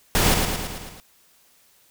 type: noise with echo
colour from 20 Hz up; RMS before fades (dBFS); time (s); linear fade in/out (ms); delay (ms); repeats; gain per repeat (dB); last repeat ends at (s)
pink; -19; 0.15-0.34; 0; 110; 6; -4; 1
effects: white hiss -58 dBFS RMS until 1.9 s